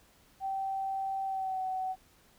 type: tone with pitch glide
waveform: sine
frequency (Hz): 775 to 752.1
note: G5 to F#5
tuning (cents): -20 to +28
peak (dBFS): -31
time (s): 0.4-1.96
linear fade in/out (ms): 50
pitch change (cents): -52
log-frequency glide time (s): 1.25-1.61
effects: pink hiss -63 dBFS RMS until 2.38 s